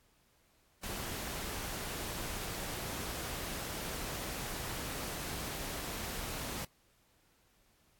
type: noise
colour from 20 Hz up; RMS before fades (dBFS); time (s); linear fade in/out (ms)
pink; -40; 0.83-6.65; 5
effects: pink hiss -70 dBFS RMS until 7.99 s + AAC 64 kbps